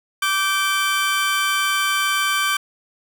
25% pulse tone pair together, 1166 / 1553.2 Hz, D6 / G6, -13 / -16 cents, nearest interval perfect fourth, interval 497 cents, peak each -17 dBFS, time 0.22-2.57 s, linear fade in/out 5 ms, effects none

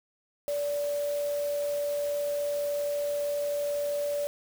sine tone in noise, 579 Hz, D5, 25 cents flat, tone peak -27 dBFS, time 0.48-4.27 s, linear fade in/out 0 ms, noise white, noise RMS -44 dBFS, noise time 0.48-4.27 s, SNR +14 dB, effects none

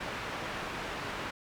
white low-pass noise, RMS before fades -38 dBFS, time 0-1.31 s, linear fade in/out 10 ms, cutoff 1900 Hz, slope 12 dB/octave, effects none

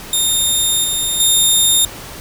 15% pulse tone with level steps, 3658 Hz, A#7, 33 cents flat, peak -6 / -9 / -3 dBFS, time 0.13-1.85 s, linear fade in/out 2 ms, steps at 0.84 / 1.2 s, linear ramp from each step 2 ms, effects pink hiss -32 dBFS RMS until 2.2 s

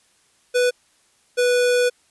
square tone pair in turn, 493.9 / 491.7 Hz, B4 / B4, 0 / -8 cents, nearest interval unison, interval 8 cents, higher first, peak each -16 dBFS, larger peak neither, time 0.54-0.71 / 1.37-1.9 s, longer second, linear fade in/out 20 ms, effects white hiss -60 dBFS RMS until 2.1 s + resampled to 24000 Hz

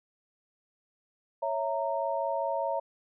sine chord, A# diminished, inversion first, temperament equal with one note detuned, 554.4 / 659.3 / 925.9 Hz, C#5 / E5 / A#5, 0 / 0 / -12 cents, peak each -32 dBFS, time 1.42-2.8 s, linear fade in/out 10 ms, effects none

